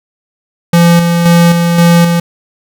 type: tone with tremolo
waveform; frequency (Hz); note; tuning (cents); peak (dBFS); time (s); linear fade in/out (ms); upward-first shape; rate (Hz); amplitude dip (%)
square; 170.8; F3; -38; -4; 0.73-2.2; 5; square; 1.9; 40
effects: none